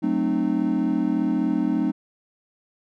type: chord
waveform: triangle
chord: F# diminished seventh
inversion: none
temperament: equal with one note detuned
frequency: 185 / 220 / 261.6 / 305.1 Hz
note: F#3 / A3 / C4 / Eb4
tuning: 0 / 0 / 0 / -34 cents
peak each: -26 / -24 / -23 / -22 dBFS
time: 0.02-1.92 s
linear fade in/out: 20 ms
effects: none